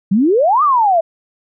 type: exponential two-way sweep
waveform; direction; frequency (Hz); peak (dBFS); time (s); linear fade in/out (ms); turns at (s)
sine; up then down; 180 to 1244.5 to 637; -9; 0.11-1.01; 10; 0.63
effects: none